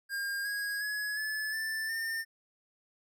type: tone with pitch steps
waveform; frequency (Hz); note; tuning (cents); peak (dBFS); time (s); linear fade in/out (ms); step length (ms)
square; 1611 / 1648.7 / 1687.2 / 1726.6 / 1767 / 1808.3; G6 / G#6 / G#6 / A6 / A6 / A6; +47 / -13 / +27 / -33 / +7 / +47; -33; 0.09-2.25; 50; 360
effects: none